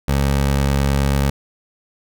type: tone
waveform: 20% pulse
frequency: 69.3 Hz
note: C#2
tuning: in tune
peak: -10 dBFS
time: 0.08-1.3 s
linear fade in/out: 5 ms
effects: none